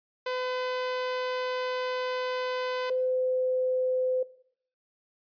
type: tone pair in turn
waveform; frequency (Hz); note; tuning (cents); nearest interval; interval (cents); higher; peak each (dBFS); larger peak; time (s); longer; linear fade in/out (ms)
sawtooth / sine; 506 / 511.3; B4 / C5; +42 / -40; unison; 18; second; -25 / -25; neither; 0.26-2.9 / 2.9-4.23; first; 5
effects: noise-tail reverb RT60 0.6 s tail -17 dB re dry + resampled to 11025 Hz